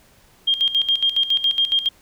sine tone with tremolo, 3214 Hz, G7, 43 cents sharp, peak -14 dBFS, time 0.47-1.89 s, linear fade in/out 10 ms, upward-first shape square, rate 7.2 Hz, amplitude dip 75%, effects pink hiss -54 dBFS RMS until 2.01 s

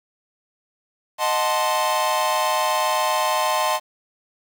45% pulse chord, D# diminished seventh, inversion none, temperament equal, 622.3 / 740 / 880 / 1046.5 Hz, D#5 / F#5 / A5 / C6, 0 / 0 / 0 / 0 cents, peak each -25 / -27 / -24 / -23 dBFS, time 1.18-3.8 s, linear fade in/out 50 ms, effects 8-bit

